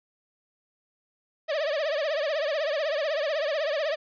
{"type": "tone with vibrato", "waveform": "45% pulse", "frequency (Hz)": 601, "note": "D5", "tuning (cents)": 40, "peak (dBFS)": -25, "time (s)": [1.48, 3.96], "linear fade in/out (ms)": 20, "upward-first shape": "triangle", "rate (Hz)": 16, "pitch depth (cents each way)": 170, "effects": ["resampled to 11025 Hz"]}